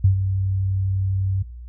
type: tone with ADSR envelope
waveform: sine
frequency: 96 Hz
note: G2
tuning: 36 cents flat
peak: -10 dBFS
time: 0.04-1.43 s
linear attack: 5 ms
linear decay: 110 ms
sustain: -9 dB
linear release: 12 ms
effects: noise-tail reverb RT60 0.4 s tail -19 dB re dry + added 60 Hz sine -34 dBFS peak until 1.68 s